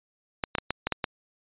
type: clicks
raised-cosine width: 0.3 ms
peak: -10 dBFS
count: 7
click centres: 0.438 / 0.552 / 0.584 / 0.706 / 0.87 / 0.923 / 1.042 s
effects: resampled to 8000 Hz